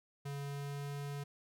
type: tone with pitch glide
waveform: square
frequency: 141.3 to 142.53 Hz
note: C#3 to C#3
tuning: +34 to +49 cents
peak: -40 dBFS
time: 0.25-1.24 s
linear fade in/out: 10 ms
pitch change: +15 cents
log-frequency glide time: 0.4-0.94 s
effects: none